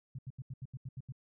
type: tone bursts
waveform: sine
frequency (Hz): 130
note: C3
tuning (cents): -11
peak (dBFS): -39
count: 9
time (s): 0.15-1.123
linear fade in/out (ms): 5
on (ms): 37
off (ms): 80
effects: none